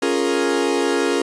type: chord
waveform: 40% pulse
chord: Bb minor seventh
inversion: first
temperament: equal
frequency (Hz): 277.2 / 349.2 / 415.3 / 466.2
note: Db4 / F4 / Ab4 / Bb4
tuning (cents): 0 / 0 / 0 / 0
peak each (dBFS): -22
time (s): 0.02-1.22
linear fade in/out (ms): 5
effects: resampled to 22050 Hz